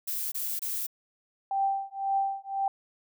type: noise bursts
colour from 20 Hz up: violet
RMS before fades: -32 dBFS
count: 3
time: 0.07-0.868 s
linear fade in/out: 10 ms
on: 250 ms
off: 24 ms
type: tone with tremolo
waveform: sine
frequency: 784 Hz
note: G5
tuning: in tune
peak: -22 dBFS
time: 1.51-2.68 s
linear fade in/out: 2 ms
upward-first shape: triangle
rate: 1.9 Hz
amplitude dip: 100%
effects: none